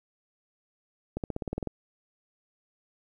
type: accelerating click train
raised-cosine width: 2 ms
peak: -18 dBFS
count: 10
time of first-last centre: 1.17-1.673 s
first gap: 68 ms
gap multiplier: 0.95
effects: 10-bit